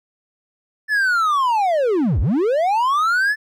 triangle linear two-way sweep, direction down then up, 1760 to 49 to 1760 Hz, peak -13 dBFS, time 0.88-3.36 s, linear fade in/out 50 ms, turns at 2.2 s, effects none

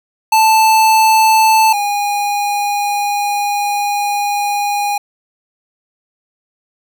square tone pair in turn, 880 / 818.3 Hz, A5 / G#5, 0 / -26 cents, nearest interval minor second, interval 126 cents, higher first, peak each -8 / -15 dBFS, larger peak first, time 0.32-1.73 / 1.73-4.98 s, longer second, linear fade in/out 5 ms, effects none

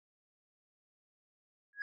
sine tone with exponential growth, 1661.2 Hz, G#6, in tune, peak -30 dBFS, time 1.73-1.82 s, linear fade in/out 1 ms, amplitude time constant 19 ms, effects tanh soft clip ceiling -32 dBFS

